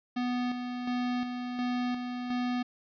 square tone with tremolo, 246.9 Hz, B3, in tune, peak -29 dBFS, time 0.16-2.63 s, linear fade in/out 10 ms, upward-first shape square, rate 1.4 Hz, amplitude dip 45%, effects resampled to 11025 Hz + 11-bit

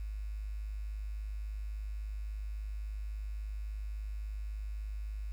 sine tone with quantisation, 51.8 Hz, G#1, 4 cents flat, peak -36 dBFS, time 0-5.32 s, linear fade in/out 0 ms, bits 10, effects none

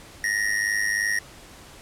square tone with amplitude modulation, 1871 Hz, A#6, 6 cents sharp, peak -19 dBFS, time 0.24-1.19 s, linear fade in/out 2 ms, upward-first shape sine, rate 103 Hz, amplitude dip 80%, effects pink hiss -46 dBFS RMS until 1.81 s + low-pass 11000 Hz 12 dB/octave

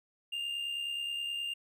triangle tone with amplitude modulation, 2804 Hz, F7, 6 cents sharp, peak -30 dBFS, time 0.32-1.54 s, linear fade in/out 10 ms, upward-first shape sine, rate 69.5 Hz, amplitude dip 45%, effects none

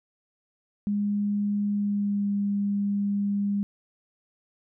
sine tone with pitch glide, 204.8 to 201.9 Hz, G#3 to G#3, -24 to -49 cents, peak -23 dBFS, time 0.87-3.63 s, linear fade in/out 0 ms, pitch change -25 cents, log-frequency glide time 1.7-2.31 s, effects none

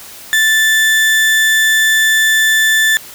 35% pulse tone, 1760 Hz, A6, in tune, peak -7 dBFS, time 0.33-2.97 s, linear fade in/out 0 ms, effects white hiss -34 dBFS RMS until 3.14 s

